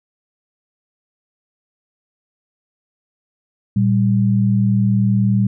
sine tone pair together, 116.21 / 196 Hz, A#2 / G3, -5 / 0 cents, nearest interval major sixth, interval 905 cents, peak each -15 dBFS, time 3.76-5.47 s, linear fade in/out 5 ms, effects none

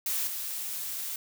blue noise with level steps, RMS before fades -30 / -35 dBFS, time 0.06-1.16 s, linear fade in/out 2 ms, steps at 0.27 s, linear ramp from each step 2 ms, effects none

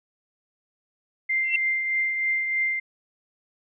sine tone with tremolo, 2093 Hz, C7, in tune, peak -20 dBFS, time 1.29-2.8 s, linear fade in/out 10 ms, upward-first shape triangle, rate 3.2 Hz, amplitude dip 45%
sine tone with exponential growth, 2696 Hz, E7, 38 cents sharp, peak -16 dBFS, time 1.43-1.56 s, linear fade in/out 5 ms, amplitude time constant 28 ms
effects none

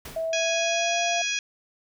pink noise with exponential decay, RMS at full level -36 dBFS, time 0.05-0.47 s, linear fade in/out 5 ms, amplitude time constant 90 ms
sine tone with pitch glide, 651 to 689.7 Hz, E5 to F5, -22 to -22 cents, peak -25 dBFS, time 0.16-1.22 s, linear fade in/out 5 ms, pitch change +100 cents, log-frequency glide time 0.27-1 s
harmonic tone, 830 Hz, G#5, 1 cent flat, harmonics 2 / 3 / 4 / 5 / 6 / 7 / 8, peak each -34 / -28 / -31 / -40 / -37 / -32 / -39 dBFS, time 0.33-1.39 s, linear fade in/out 2 ms
effects none

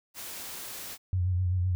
white noise, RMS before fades -40 dBFS, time 0.14-0.98 s, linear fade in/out 50 ms
sine tone with vibrato, 90.8 Hz, F#2, 32 cents flat, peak -24 dBFS, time 1.13-1.75 s, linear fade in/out 0 ms, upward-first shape sine, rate 7.8 Hz, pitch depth 48 cents each way
effects none

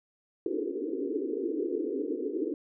pink band-pass noise, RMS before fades -32 dBFS, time 0.46-2.54 s, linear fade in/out 2 ms, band 270 to 470 Hz, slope 96 dB/octave, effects none

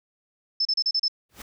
sine tone bursts, 5260 Hz, E8, 5 cents flat, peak -20 dBFS, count 6, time 0.6-1.082 s, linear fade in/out 5 ms, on 52 ms, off 34 ms
pink noise with exponential growth, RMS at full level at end -35 dBFS, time 1.29-1.42 s, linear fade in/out 5 ms, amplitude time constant 28 ms
effects none

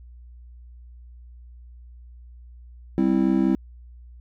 triangle chord, C major, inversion second, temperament just, 196.22 / 261.6 / 327 Hz, G3 / C4 / E4, +2 / 0 / -14 cents, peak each -20 / -20 / -20 dBFS, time 2.98-3.55 s, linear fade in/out 0 ms, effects added 60 Hz sine -42 dBFS peak until 4.2 s

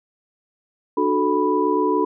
sine tone cluster, 298.4 / 368.5 / 435.8 / 987 Hz, D4 / F#4 / A4 / B5, +28 / -7 / -17 / -1 cents, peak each -22 dBFS, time 0.97-2.05 s, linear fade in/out 5 ms, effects none

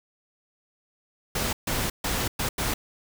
pink noise bursts at uneven times, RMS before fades -27 dBFS, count 5, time 1.35-1.53 / 1.67-1.9 / 2.04-2.28 / 2.39-2.49 / 2.58-2.74 s, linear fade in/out 5 ms, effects none

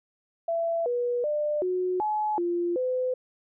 sine tone with pitch steps, 669 / 485.2 / 597 / 365.6 / 851 / 347.2 / 508 Hz, E5 / B4 / D5 / F#4 / G#5 / F4 / B4, +25 / -31 / +28 / -21 / +42 / -10 / +49 cents, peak -24 dBFS, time 0.48-3.14 s, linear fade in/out 5 ms, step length 380 ms, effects none

